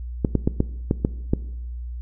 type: clicks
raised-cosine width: 3 ms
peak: -5 dBFS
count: 7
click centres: 0.248 / 0.353 / 0.475 / 0.604 / 0.911 / 1.049 / 1.335 s
effects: noise-tail reverb RT60 0.9 s tail -19 dB re dry + added 60 Hz sine -29 dBFS peak until 2.01 s